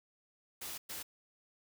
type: noise bursts at uneven times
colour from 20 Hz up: white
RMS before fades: -43 dBFS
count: 2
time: 0.61-0.78 / 0.89-1.03 s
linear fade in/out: 10 ms
effects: none